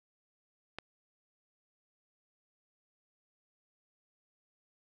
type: click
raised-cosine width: 0.3 ms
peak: -23 dBFS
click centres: 0.786 s
effects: none